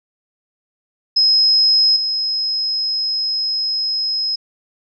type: tone with level steps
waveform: sine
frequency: 5120 Hz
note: D#8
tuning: 49 cents sharp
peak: -10 / -17 dBFS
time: 1.16-4.36 s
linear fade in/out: 10 ms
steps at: 1.96 s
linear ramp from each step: 5 ms
effects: none